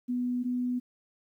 sine tone pair in turn, 246.9 / 247.8 Hz, B3 / B3, 0 / +6 cents, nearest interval unison, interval 6 cents, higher second, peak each -27 dBFS, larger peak neither, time 0.08-0.44 / 0.44-0.8 s, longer neither, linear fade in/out 20 ms, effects 11-bit

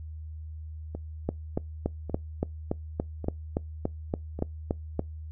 two click trains, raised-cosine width 2 ms, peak -13 / -22 dBFS, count 14 / 4, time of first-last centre 1.29-4.994 / 0.95-4.39 s, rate 3.51 / 0.872 Hz, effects noise-tail reverb RT60 0.2 s tail -25 dB re dry + added 78 Hz sine -37 dBFS peak until 5.31 s

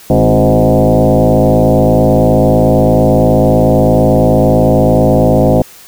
sine tone with frequency modulation, 190 Hz, F#3, 46 cents sharp, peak -5 dBFS, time 0.1-5.62 s, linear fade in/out 2 ms, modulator 109 Hz, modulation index 4.6, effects white hiss -37 dBFS RMS until 5.87 s

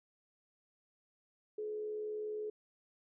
sine tone with frequency modulation, 425.3 Hz, G#4, 41 cents sharp, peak -37 dBFS, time 1.58-2.5 s, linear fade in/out 5 ms, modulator 74.8 Hz, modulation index 0.25, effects none

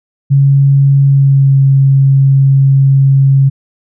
sine tone with pitch glide, 138.59 to 136.37 Hz, C#3 to C#3, 0 to -28 cents, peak -4 dBFS, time 0.3-3.5 s, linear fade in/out 20 ms, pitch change -28 cents, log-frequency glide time 1.04-1.59 s, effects none

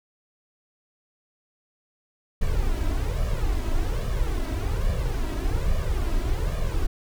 brown noise with flanger, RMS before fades -24 dBFS, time 2.41-6.87 s, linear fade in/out 10 ms, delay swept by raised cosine 1.7 to 3.1 ms, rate 1.2 Hz, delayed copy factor +0.7, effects none

